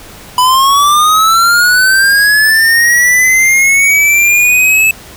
square linear sweep, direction up, 990 to 2618 Hz, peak -6 dBFS, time 0.38-4.91 s, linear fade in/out 2 ms, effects pink hiss -33 dBFS RMS until 5.16 s

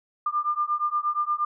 sine beating tone pair, 1196 / 1204.5 Hz, D6 / D6, +31 / +43 cents, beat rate 8.5 Hz, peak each -26 dBFS, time 0.26-1.45 s, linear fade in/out 5 ms, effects none

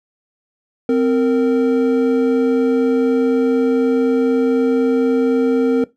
triangle tone pair together, 259.3 / 462 Hz, C4 / A#4, -15 / -16 cents, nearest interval minor seventh, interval 999 cents, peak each -13 dBFS, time 0.89-5.84 s, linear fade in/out 2 ms, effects noise-tail reverb RT60 0.2 s tail -19 dB re dry

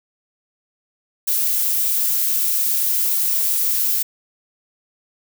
violet noise, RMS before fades -19 dBFS, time 1.27-4.03 s, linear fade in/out 10 ms, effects none

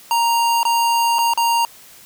square tone with dropouts, 932.3 Hz, A#5, in tune, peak -15 dBFS, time 0.11-1.65 s, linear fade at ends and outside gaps 1 ms, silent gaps 0.631-0.652 / 1.185-1.189 / 1.336-1.375 s, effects white hiss -44 dBFS RMS until 2.05 s

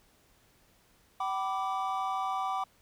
triangle chord, G major, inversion none, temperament equal with one note detuned, 764.8 / 987.8 / 1174.7 Hz, G5 / B5 / D6, -43 / 0 / 0 cents, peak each -31 / -35 / -32 dBFS, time 1.2-2.64 s, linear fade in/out 5 ms, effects pink hiss -65 dBFS RMS until 2.81 s

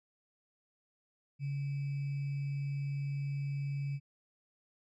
sine tone with sample-and-hold, 140.3 Hz, C#3, 21 cents sharp, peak -33 dBFS, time 1.39-4 s, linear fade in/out 50 ms, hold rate 2450 Hz, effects low-pass 4000 Hz 12 dB/octave

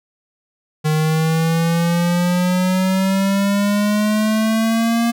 square exponential sweep, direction up, 153.5 to 234.9 Hz, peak -15 dBFS, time 0.84-5.12 s, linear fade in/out 20 ms, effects none

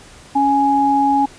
sine tone pair together, 278 / 833 Hz, C#4 / G#5, +5 / +5 cents, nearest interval octave + perfect fifth, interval 1900 cents, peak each -17 / -13 dBFS, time 0.35-1.26 s, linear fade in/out 10 ms, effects pink hiss -42 dBFS RMS until 1.38 s + resampled to 22050 Hz

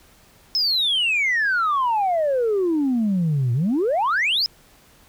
sine exponential two-way sweep, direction down then up, 5300 to 115.5 to 5300 Hz, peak -16 dBFS, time 0.55-4.46 s, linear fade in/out 0 ms, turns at 3.53 s, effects tanh soft clip ceiling -15 dBFS + pink hiss -53 dBFS RMS until 5.08 s

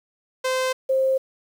sawtooth / sine tone pair in turn, 517 / 529.1 Hz, C5 / C5, -21 / +19 cents, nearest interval unison, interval 40 cents, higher second, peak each -17 dBFS, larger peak neither, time 0.44-0.73 / 0.89-1.18 s, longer neither, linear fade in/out 10 ms, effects low-pass 10000 Hz 12 dB/octave + 8-bit

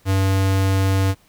square tone, 96.3 Hz, G2, 30 cents flat, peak -16 dBFS, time 0.05-1.15 s, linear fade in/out 50 ms, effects pink hiss -56 dBFS RMS until 1.28 s

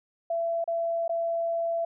sine tone with dropouts, 671 Hz, E5, 31 cents sharp, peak -25 dBFS, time 0.3-1.85 s, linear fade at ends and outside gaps 5 ms, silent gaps 0.642-0.676 / 1.08-1.093 s, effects none

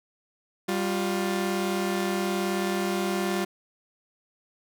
sawtooth tone pair together, 196 / 353.1 Hz, G3 / F4, 0 / +19 cents, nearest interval minor seventh, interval 1019 cents, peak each -24 dBFS, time 0.68-3.45 s, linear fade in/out 10 ms, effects none

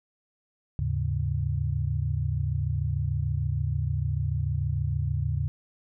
sine tone cluster, 78.8 / 105.4 / 139.4 Hz, D#2 / G#2 / C#3, +23 / +26 / +10 cents, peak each -29 dBFS, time 0.79-5.48 s, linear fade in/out 0 ms, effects none

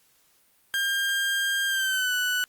30% pulse tone with pitch glide, 1602 to 1486.1 Hz, G6 to F#6, +37 to +7 cents, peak -21 dBFS, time 0.74-2.44 s, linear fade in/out 0 ms, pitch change -130 cents, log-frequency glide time 1.67-2.13 s, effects white hiss -63 dBFS RMS until 2.48 s + Opus 48 kbps

